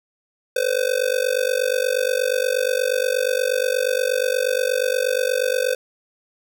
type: tone with amplitude modulation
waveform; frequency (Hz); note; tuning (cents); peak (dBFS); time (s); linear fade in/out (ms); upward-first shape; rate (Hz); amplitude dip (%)
square; 510; C5; -44; -15; 0.56-5.75; 5; sine; 48.4; 95
effects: none